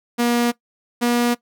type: tone pair in turn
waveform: sawtooth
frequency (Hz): 238.8 / 240.1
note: A#3 / B3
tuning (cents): +42 / -49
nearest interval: unison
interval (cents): 9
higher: second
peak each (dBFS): -12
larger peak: neither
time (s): 0.18-0.52 / 1.01-1.35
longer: neither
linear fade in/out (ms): 20
effects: noise-tail reverb RT60 0.1 s tail -19 dB re dry